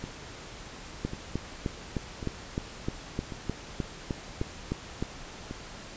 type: two click trains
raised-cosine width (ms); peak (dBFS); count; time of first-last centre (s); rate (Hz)
3; -23 / -16; 6 / 14; 0.04-5.51 / 1.05-5.026; 0.914 / 3.27
effects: pink hiss -44 dBFS RMS until 5.96 s + resampled to 16000 Hz